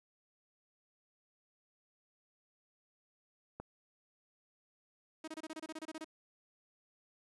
click, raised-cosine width 1 ms, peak -29 dBFS, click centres 3.6 s
sawtooth tone bursts, 316 Hz, D#4, 27 cents sharp, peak -38 dBFS, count 13, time 5.24-6.045 s, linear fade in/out 5 ms, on 37 ms, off 27 ms
effects resampled to 24000 Hz + 11-bit

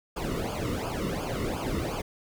brown noise with flanger, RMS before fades -31 dBFS, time 0.16-2.02 s, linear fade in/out 10 ms, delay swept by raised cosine 0.51 to 1.27 ms, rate 2.8 Hz, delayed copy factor -0.9, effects none

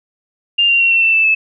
sine tone with pitch steps, 2800 / 2768 / 2736 / 2705 / 2674 / 2643 / 2612 Hz, F7 / F7 / F7 / E7 / E7 / E7 / E7, +4 / -16 / -36 / +44 / +24 / +4 / -17 cents, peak -9 dBFS, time 0.58-1.35 s, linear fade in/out 10 ms, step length 110 ms, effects none

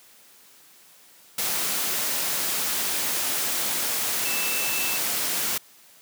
sine tone in noise, 2648 Hz, E7, 7 cents sharp, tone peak -30 dBFS, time 4.25-4.98 s, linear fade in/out 5 ms, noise white, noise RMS -26 dBFS, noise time 1.38-5.58 s, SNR -7 dB, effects white hiss -53 dBFS RMS until 6.01 s + high-pass 150 Hz 12 dB/octave

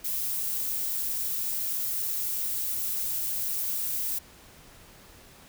violet noise, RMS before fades -30 dBFS, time 0.04-4.19 s, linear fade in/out 10 ms, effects pink hiss -52 dBFS RMS until 5.48 s

